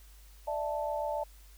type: chord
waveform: sine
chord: D suspended second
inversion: none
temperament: equal with one note detuned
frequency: 592.1 / 659.3 / 880 Hz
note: D5 / E5 / A5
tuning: +14 / 0 / 0 cents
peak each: -34 / -37 / -35 dBFS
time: 0.47-1.24 s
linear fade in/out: 10 ms
effects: added 50 Hz sine -52 dBFS peak until 1.57 s + white hiss -61 dBFS RMS until 1.57 s